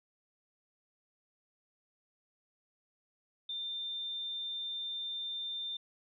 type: tone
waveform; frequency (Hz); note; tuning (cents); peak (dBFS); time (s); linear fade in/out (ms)
sine; 3590; A7; +34; -36; 3.49-5.77; 5
effects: none